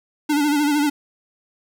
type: tone with vibrato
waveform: square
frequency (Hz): 293.7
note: D4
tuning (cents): 0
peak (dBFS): -17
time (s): 0.29-0.9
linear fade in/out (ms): 10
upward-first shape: sine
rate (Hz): 13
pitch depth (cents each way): 58
effects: 9-bit